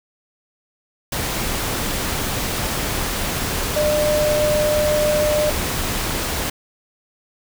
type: tone in noise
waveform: sine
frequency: 601 Hz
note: D5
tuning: 40 cents sharp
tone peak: -16 dBFS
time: 3.76-5.5 s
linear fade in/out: 5 ms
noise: pink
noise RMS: -23 dBFS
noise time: 1.12-6.5 s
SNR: +4 dB
effects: none